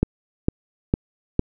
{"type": "click train", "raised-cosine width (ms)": 3, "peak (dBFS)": -4, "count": 4, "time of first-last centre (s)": [0.03, 1.394], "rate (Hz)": 2.2, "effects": []}